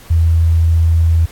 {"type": "tone", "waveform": "sine", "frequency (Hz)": 82.41, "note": "E2", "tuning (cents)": 0, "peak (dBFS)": -8, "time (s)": [0.1, 1.26], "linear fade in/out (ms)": 10, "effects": ["pink hiss -40 dBFS RMS until 1.31 s", "AAC 64 kbps"]}